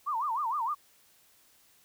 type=tone with vibrato; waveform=sine; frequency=1043 Hz; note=C6; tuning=6 cents flat; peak=-28 dBFS; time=0.06-0.75 s; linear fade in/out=20 ms; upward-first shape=sine; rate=6.5 Hz; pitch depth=280 cents each way; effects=white hiss -63 dBFS RMS until 1.84 s